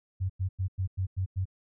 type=tone bursts; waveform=sine; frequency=94.2 Hz; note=F#2; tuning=32 cents sharp; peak=-26 dBFS; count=7; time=0.2-1.455 s; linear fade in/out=20 ms; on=97 ms; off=96 ms; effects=none